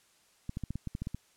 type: clicks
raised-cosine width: 5 ms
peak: -23 dBFS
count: 10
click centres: 0.494 / 0.571 / 0.637 / 0.706 / 0.756 / 0.873 / 0.951 / 1.02 / 1.071 / 1.146 s
effects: white hiss -66 dBFS RMS until 1.36 s + low-pass 10000 Hz 12 dB/octave